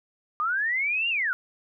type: linear two-way sweep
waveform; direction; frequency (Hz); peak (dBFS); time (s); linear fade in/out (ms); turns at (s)
sine; up then down; 1183 to 2836 to 1386; -23; 0.4-1.33; 0; 1.09
effects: none